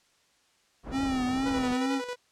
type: low-pass noise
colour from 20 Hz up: pink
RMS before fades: -39 dBFS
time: 0.83-1.76 s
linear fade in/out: 50 ms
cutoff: 980 Hz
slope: 12 dB/octave
type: tone with vibrato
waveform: square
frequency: 261.6 Hz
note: C4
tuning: in tune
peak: -27 dBFS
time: 0.91-2.02 s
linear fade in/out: 50 ms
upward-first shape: triangle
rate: 2.2 Hz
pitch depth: 89 cents each way
type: tone with tremolo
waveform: sawtooth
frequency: 492.6 Hz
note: B4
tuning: 5 cents flat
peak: -28 dBFS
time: 1.45-2.16 s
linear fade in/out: 20 ms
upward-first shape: square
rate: 11 Hz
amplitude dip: 50%
effects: white hiss -66 dBFS RMS until 2.31 s + low-pass 7000 Hz 12 dB/octave